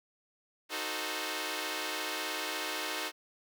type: chord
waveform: 5% pulse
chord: D# diminished seventh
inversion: none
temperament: equal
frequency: 311.1 / 370 / 440 / 523.3 Hz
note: D#4 / F#4 / A4 / C5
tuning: 0 / 0 / 0 / 0 cents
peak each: -27 / -29 / -28 / -29 dBFS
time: 0.69-3.12 s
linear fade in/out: 50 ms
effects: none